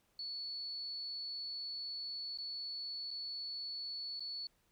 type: tone with dropouts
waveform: sine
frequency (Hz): 4428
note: C#8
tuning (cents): -3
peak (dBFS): -40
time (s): 0.19-4.47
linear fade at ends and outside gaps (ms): 2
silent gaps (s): 2.375-2.385 / 3.107-3.111 / 4.196-4.205
effects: pink hiss -75 dBFS RMS until 4.71 s